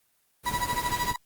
pink noise, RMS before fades -35 dBFS, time 0.43-1.15 s, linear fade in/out 50 ms
35% pulse tone with tremolo, 976 Hz, B5, 21 cents flat, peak -21 dBFS, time 0.46-1.16 s, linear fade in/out 2 ms, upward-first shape triangle, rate 13 Hz, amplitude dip 100%
click train, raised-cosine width 5 ms, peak -23 dBFS, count 4, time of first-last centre 0.54-1.115 s, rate 5.22 Hz
effects white hiss -69 dBFS RMS until 1.25 s + Opus 24 kbps

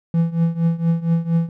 triangle tone with tremolo, 166.7 Hz, E3, 20 cents sharp, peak -10 dBFS, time 0.14-1.49 s, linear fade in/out 2 ms, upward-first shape triangle, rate 4.3 Hz, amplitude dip 90%, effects none

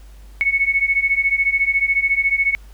sine beating tone pair, 2200 / 2214 Hz, C#7 / C#7, -14 / -3 cents, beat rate 14 Hz, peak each -19 / -17 dBFS, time 0.41-2.55 s, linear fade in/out 0 ms, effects added 50 Hz sine -38 dBFS peak until 2.73 s + pink hiss -53 dBFS RMS until 2.73 s

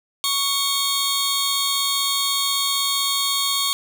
sawtooth tone cluster, 1115 / 3269 / 3659 / 4385 Hz, C#6 / G#7 / A#7 / C#8, +10 / -28 / -33 / -20 cents, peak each -22 dBFS, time 0.24-3.73 s, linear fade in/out 0 ms, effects none

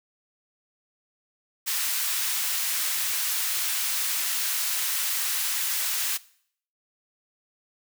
white high-pass noise, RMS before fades -27 dBFS, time 1.66-6.18 s, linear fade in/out 20 ms, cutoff 1300 Hz, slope 12 dB/octave, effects noise-tail reverb RT60 0.6 s tail -20 dB re dry

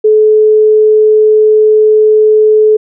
sine tone, 430 Hz, A4, 40 cents flat, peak -3 dBFS, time 0.04-2.77 s, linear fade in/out 10 ms, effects none

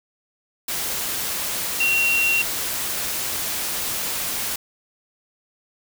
sine tone in noise, 2742 Hz, F7, 32 cents flat, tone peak -17 dBFS, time 1.8-2.42 s, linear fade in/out 5 ms, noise white, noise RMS -26 dBFS, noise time 0.68-4.56 s, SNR +6 dB, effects none

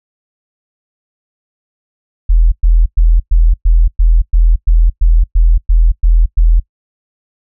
sine tone bursts, 41.12 Hz, E1, 4 cents flat, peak -4 dBFS, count 13, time 2.29-6.6 s, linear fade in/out 10 ms, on 230 ms, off 110 ms, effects noise-tail reverb RT60 0.1 s tail -21 dB re dry

